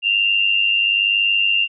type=tone pair together; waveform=sine; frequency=2693 / 2794 Hz; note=E7 / F7; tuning=+36 / 0 cents; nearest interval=minor second; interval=64 cents; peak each=-21 / -15 dBFS; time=0.02-1.68 s; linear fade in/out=50 ms; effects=none